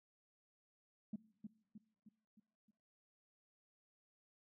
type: tone with echo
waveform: sine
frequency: 213.2 Hz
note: G#3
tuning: 46 cents sharp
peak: -39 dBFS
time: 1.13-1.16 s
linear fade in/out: 5 ms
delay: 310 ms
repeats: 5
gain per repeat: -6 dB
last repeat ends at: 2.71 s
effects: noise-tail reverb RT60 0.9 s tail -22 dB re dry + tanh soft clip ceiling -37 dBFS